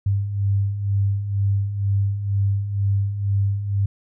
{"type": "beating tone pair", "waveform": "sine", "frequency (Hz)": [98, 100.1], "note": ["G2", "G2"], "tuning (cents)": [0, 37], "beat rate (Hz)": 2.1, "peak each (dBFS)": [-26, -19], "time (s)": [0.06, 3.86], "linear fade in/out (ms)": 5, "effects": []}